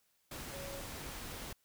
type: tone in noise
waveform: sine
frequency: 554 Hz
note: C#5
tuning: 1 cent flat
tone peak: -46 dBFS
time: 0.53-0.81 s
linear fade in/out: 5 ms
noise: pink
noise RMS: -45 dBFS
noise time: 0.31-1.53 s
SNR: -4 dB
effects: white hiss -75 dBFS RMS until 1.64 s